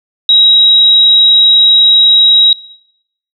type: tone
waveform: sine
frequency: 3832 Hz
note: A#7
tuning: 47 cents sharp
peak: -3 dBFS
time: 0.29-2.53 s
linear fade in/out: 2 ms
effects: noise-tail reverb RT60 0.8 s tail -22 dB re dry